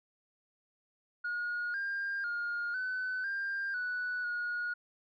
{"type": "tone with pitch steps", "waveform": "sine", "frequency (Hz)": [1440, 1602, 1420, 1510, 1594, 1479, 1444], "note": ["F#6", "G6", "F6", "F#6", "G6", "F#6", "F#6"], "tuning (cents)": [-47, 37, 28, 35, 28, -1, -43], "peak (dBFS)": -31, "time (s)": [1.24, 4.74], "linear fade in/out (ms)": 10, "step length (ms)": 500, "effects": ["tanh soft clip ceiling -30 dBFS"]}